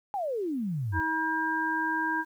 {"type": "exponential sweep", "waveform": "sine", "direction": "down", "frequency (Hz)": [843, 79.1], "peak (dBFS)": -28, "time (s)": [0.14, 1], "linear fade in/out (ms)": 0}
{"type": "harmonic tone", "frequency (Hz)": 319.9, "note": "D#4", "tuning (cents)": 48, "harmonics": [1, 3, 5], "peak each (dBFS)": [-33, -30, -29], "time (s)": [0.92, 2.25], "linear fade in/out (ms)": 50}
{"effects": ["10-bit"]}